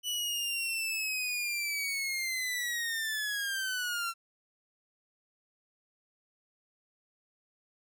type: linear sweep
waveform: sawtooth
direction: down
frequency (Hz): 2973 to 1349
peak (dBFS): -28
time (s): 0.03-4.14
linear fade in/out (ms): 50
effects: none